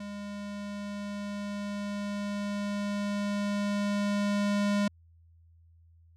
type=tone with level ramp; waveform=square; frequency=203.7 Hz; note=G#3; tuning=33 cents flat; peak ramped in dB=-38 to -25 dBFS; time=0-4.88 s; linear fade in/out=5 ms; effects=added 83 Hz sine -56 dBFS peak until 6.16 s + low-pass 7000 Hz 12 dB/octave